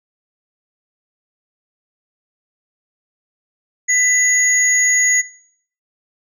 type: tone pair together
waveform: sine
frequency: 1996 / 6714 Hz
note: B6 / G#8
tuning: +18 / +18 cents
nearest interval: octave + major sixth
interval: 2100 cents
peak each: -14 dBFS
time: 3.88-5.22 s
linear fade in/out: 20 ms
effects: noise-tail reverb RT60 0.6 s tail -20 dB re dry + tanh soft clip ceiling -5 dBFS